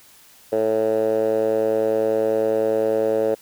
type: tone with band-pass filter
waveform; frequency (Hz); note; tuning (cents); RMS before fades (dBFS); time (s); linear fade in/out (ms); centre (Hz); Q
10% pulse; 110; A2; 0; -20; 0.52-3.35; 10; 500; 5
effects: white hiss -50 dBFS RMS until 3.41 s